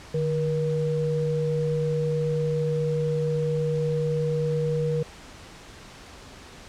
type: tone pair together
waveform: sine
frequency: 151.6 / 477.4 Hz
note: D#3 / A#4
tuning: -45 / +41 cents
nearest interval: octave + minor sixth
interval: 1986 cents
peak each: -25 dBFS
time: 0.14-5.03 s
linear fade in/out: 5 ms
effects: pink hiss -45 dBFS RMS until 6.68 s + low-pass 7000 Hz 12 dB/octave